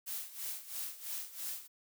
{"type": "noise with tremolo", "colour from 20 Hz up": "blue", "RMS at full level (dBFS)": -39, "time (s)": [0.06, 1.68], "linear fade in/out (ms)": 20, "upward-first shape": "sine", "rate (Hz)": 3, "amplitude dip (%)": 80, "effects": []}